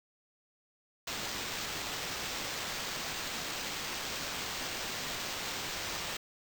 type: noise with sample-and-hold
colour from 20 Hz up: blue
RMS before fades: -38 dBFS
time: 1.07-6.17 s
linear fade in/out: 5 ms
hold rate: 11025 Hz
effects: none